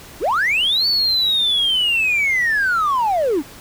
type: linear two-way sweep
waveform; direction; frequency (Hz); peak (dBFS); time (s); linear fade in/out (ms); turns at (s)
triangle; up then down; 251.4 to 4532 to 251.4; -12; 0.2-3.43; 50; 0.87
effects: tanh soft clip ceiling -11 dBFS + pink hiss -40 dBFS RMS until 3.6 s